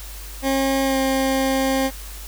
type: tone with pitch glide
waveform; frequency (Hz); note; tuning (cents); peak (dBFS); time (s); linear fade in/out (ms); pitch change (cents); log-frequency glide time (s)
20% pulse; 270 to 266.6; C#4 to C4; -45 to +33; -13; 0.42-1.91; 50; -22; 0.84-0.97
effects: added 50 Hz sine -34 dBFS peak until 2.27 s + white hiss -39 dBFS RMS until 2.27 s